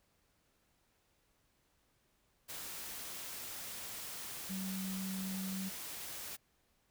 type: tone in noise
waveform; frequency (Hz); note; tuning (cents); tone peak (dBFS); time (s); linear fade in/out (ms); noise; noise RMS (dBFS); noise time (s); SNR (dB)
sine; 190; F#3; +46; -38; 4.49-5.7; 20; white; -45; 2.48-6.37; +4
effects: pink hiss -75 dBFS RMS until 6.9 s